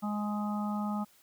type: harmonic tone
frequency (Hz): 208.5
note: G#3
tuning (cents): +7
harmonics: 1 / 3 / 4 / 5 / 6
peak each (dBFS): -31 / -45 / -39 / -48 / -41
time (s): 0.02-1.05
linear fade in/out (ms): 20
effects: white hiss -63 dBFS RMS until 1.22 s